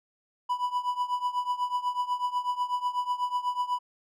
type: tone with tremolo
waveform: triangle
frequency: 987.8 Hz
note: B5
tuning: in tune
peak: -21 dBFS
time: 0.49-3.79 s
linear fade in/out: 10 ms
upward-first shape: triangle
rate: 8.1 Hz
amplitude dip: 90%
effects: none